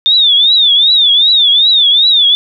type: tone with vibrato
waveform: sine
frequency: 3600 Hz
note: A7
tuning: 39 cents sharp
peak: -5 dBFS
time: 0.06-2.35 s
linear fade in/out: 0 ms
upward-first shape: triangle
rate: 2.6 Hz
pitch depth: 170 cents each way
effects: none